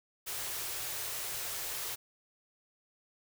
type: band-stop noise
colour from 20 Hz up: white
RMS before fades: -38 dBFS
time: 0.26-1.96 s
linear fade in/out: 20 ms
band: 160 to 320 Hz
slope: 48 dB/octave
effects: none